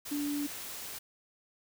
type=tone in noise; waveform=sine; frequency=289.9 Hz; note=D4; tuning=22 cents flat; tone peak=-31 dBFS; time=0.11-0.47 s; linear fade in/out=10 ms; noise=white; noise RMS=-42 dBFS; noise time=0.05-0.99 s; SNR=+8 dB; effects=none